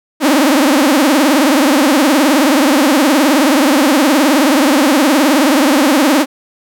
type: tone with vibrato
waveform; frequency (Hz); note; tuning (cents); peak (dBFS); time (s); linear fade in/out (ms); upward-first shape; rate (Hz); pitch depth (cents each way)
sawtooth; 285.2; C#4; +49; -4; 0.2-6.26; 50; triangle; 19; 240
effects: none